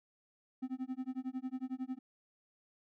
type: tone with tremolo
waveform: triangle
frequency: 258.4 Hz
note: C4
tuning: 21 cents flat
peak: -32 dBFS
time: 0.62-1.99 s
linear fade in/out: 10 ms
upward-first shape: sine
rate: 11 Hz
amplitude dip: 100%
effects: none